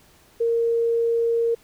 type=tone; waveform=sine; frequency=463.6 Hz; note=A#4; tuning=10 cents flat; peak=-18 dBFS; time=0.4-1.55 s; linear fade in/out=10 ms; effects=pink hiss -55 dBFS RMS until 1.63 s